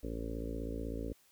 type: harmonic tone with a mistuned harmonic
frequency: 56.1 Hz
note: A1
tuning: 34 cents sharp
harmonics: 1 / 2 / 3 / 4 / 5 / 6 / 7 / 8 / 9 / 10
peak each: -40 / -48 / -50 / -47 / -43 / -50 / -49 / -46 / -49 / -52 dBFS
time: 0.03-1.13 s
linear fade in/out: 5 ms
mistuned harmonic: 1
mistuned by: -27 cents
effects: white hiss -67 dBFS RMS until 1.31 s